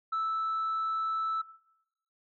sine tone, 1315 Hz, E6, 5 cents flat, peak -26 dBFS, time 0.12-1.42 s, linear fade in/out 10 ms, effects noise-tail reverb RT60 0.8 s tail -19 dB re dry + tanh soft clip ceiling -26 dBFS

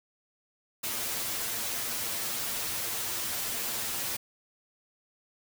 white noise with comb filter, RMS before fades -33 dBFS, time 0.83-4.17 s, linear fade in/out 10 ms, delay 8.8 ms, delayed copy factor +1, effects none

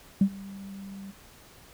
sine tone with ADSR envelope, 196 Hz, G3, in tune, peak -14 dBFS, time 0.21-1.12 s, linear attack 4 ms, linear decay 73 ms, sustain -24 dB, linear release 21 ms, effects tanh soft clip ceiling -12 dBFS + pink hiss -53 dBFS RMS until 1.73 s

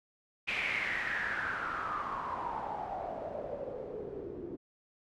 white noise with low-pass filter sweep, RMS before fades -37 dBFS, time 0.47-4.57 s, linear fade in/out 20 ms, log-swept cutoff 2500 to 340 Hz, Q 6.9, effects none

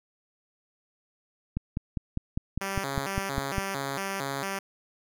click train, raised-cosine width 5 ms, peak -16 dBFS, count 11, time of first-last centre 1.57-3.582 s, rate 4.97 Hz
5% pulse tone with vibrato, 164.2 Hz, E3, 6 cents flat, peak -19 dBFS, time 2.61-4.59 s, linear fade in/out 5 ms, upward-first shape square, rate 2.2 Hz, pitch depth 300 cents each way
effects none

